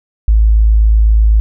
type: tone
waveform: sine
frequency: 54 Hz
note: A1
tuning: 32 cents flat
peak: -5 dBFS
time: 0.28-1.4 s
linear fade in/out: 0 ms
effects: none